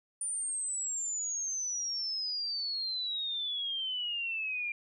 sine exponential sweep, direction down, 9320 to 2378 Hz, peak -32 dBFS, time 0.21-4.72 s, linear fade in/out 2 ms, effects none

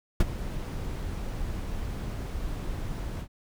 brown noise with ADSR envelope, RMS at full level -17 dBFS, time 0.2-3.28 s, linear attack 4 ms, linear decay 28 ms, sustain -16 dB, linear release 79 ms, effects none

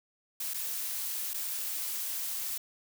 blue noise with dropouts, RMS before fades -35 dBFS, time 0.4-2.58 s, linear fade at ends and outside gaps 5 ms, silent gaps 0.537-0.542 / 1.335-1.342 s, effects none

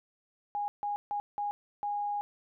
sine tone bursts at uneven times, 822 Hz, G#5, 18 cents flat, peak -30 dBFS, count 5, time 0.55-0.68 / 0.83-0.96 / 1.11-1.2 / 1.38-1.51 / 1.83-2.21 s, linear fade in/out 0 ms, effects none

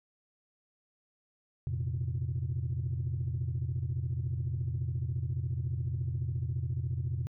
sine chord, F suspended fourth, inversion none, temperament equal, 87.31 / 116.54 / 130.81 Hz, F2 / Bb2 / C3, 0 / 0 / 0 cents, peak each -34 / -34 / -33 dBFS, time 1.67-7.27 s, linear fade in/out 0 ms, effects tanh soft clip ceiling -25 dBFS

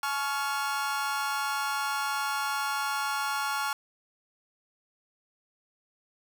40% pulse chord, Db major, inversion second, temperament equal with one note detuned, 851.5 / 1108.7 / 1396.9 Hz, Ab5 / Db6 / F6, +43 / 0 / 0 cents, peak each -32 / -33 / -31 dBFS, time 0.03-3.73 s, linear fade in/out 2 ms, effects none

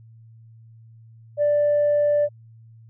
sine tone, 587.3 Hz, D5, in tune, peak -15 dBFS, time 1.37-2.29 s, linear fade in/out 50 ms, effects tanh soft clip ceiling -13 dBFS + added 113 Hz sine -45 dBFS peak until 2.89 s

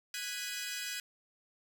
15% pulse chord, G# minor seventh, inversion third, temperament equal with one note detuned, 1480 / 1652.6 / 1975.5 / 2489 Hz, F#6 / G#6 / B6 / D#7, 0 / -9 / 0 / 0 cents, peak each -37 / -36 / -38 / -35 dBFS, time 0.14-1 s, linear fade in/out 2 ms, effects none

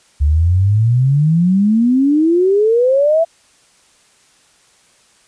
sine exponential sweep, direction up, 70.2 to 675 Hz, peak -9 dBFS, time 0.2-3.25 s, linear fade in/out 20 ms, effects white hiss -52 dBFS RMS until 5.27 s + resampled to 22050 Hz

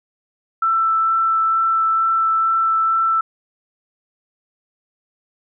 sine tone with vibrato, 1329 Hz, E6, 14 cents sharp, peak -14 dBFS, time 0.62-3.21 s, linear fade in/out 5 ms, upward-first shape sine, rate 2.2 Hz, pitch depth 8 cents each way, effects none

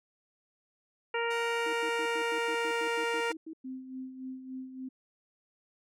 harmonic tone, 466.2 Hz, A#4, in tune, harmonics 1 / 2 / 3 / 4 / 5 / 6, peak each -32 / -35 / -37 / -38 / -39 / -40 dBFS, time 1.14-3.32 s, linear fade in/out 5 ms
5% pulse tone with pitch glide, 740 to 704.1 Hz, F#5 to F5, 0 to +14 cents, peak -32 dBFS, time 1.3-3.33 s, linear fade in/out 10 ms, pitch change -86 cents, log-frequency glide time 1.48-3.13 s
sine tone bursts, 320 Hz, D#4, 49 cents sharp, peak -39 dBFS, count 12, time 1.66-3.534 s, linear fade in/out 5 ms, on 70 ms, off 94 ms
sine tone with tremolo, 259.8 Hz, C4, 12 cents flat, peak -36 dBFS, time 3.64-4.89 s, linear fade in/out 10 ms, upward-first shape sine, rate 3.5 Hz, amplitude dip 60%
effects none

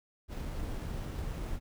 brown noise with sample-and-hold, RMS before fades -37 dBFS, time 0.28-1.6 s, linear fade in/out 50 ms, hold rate 8820 Hz, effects none

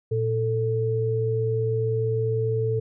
sine tone pair together, 115.6 / 442.3 Hz, A#2 / A4, -14 / +9 cents, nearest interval octave + major seventh, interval 2323 cents, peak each -24 dBFS, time 0.11-2.8 s, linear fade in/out 10 ms, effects none

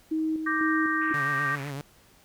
sine tone with tremolo, 316 Hz, D#4, 27 cents sharp, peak -24 dBFS, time 0.11-1.13 s, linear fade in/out 10 ms, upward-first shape square, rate 2 Hz, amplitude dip 45%
sine chord, G minor, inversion second, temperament equal, 1174.7 / 1568 / 1864.7 Hz, D6 / G6 / Bb6, 0 / 0 / 0 cents, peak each -29 dBFS, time 0.46-1.56 s, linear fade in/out 10 ms
white band-pass noise, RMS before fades -43 dBFS, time 1.01-1.71 s, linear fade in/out 10 ms, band 1000 to 2500 Hz, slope 48 dB/octave
sawtooth tone with vibrato, 141 Hz, C#3, 30 cents sharp, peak -29 dBFS, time 1.14-1.81 s, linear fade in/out 0 ms, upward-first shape triangle, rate 7.9 Hz, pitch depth 87 cents each way
effects pink hiss -58 dBFS RMS until 2.24 s

